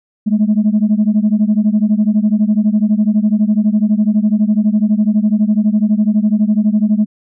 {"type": "beating tone pair", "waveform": "sine", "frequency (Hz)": [207.1, 219.1], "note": ["G#3", "A3"], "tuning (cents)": [-5, -7], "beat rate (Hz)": 12, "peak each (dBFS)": [-11, -12], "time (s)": [0.26, 7.06], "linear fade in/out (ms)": 20, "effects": ["tanh soft clip ceiling -5 dBFS"]}